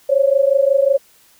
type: tone pair together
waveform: sine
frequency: 538 / 563.5 Hz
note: C5 / C#5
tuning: +48 / +28 cents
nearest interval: minor second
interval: 80 cents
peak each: -14 dBFS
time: 0.09-0.98 s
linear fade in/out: 10 ms
effects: white hiss -52 dBFS RMS until 1.39 s